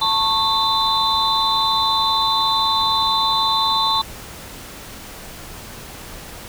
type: tone cluster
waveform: sine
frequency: 887 / 1100 / 3579 / 4008 Hz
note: A5 / C#6 / A7 / B7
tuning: +14 / -14 / +29 / +25 cents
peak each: -21 dBFS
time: 0.01-4.02 s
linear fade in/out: 10 ms
effects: pink hiss -36 dBFS RMS until 6.48 s